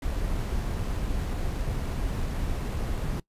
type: noise with sample-and-hold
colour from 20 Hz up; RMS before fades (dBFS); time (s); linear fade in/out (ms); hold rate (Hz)
brown; -29; 0.02-3.2; 5; 11025
effects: noise-tail reverb RT60 0.1 s tail -21 dB re dry + resampled to 32000 Hz